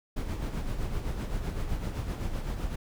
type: noise with tremolo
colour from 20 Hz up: brown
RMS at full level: -30 dBFS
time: 0.16-2.76 s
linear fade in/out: 10 ms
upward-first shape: sine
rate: 7.8 Hz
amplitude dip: 50%
effects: none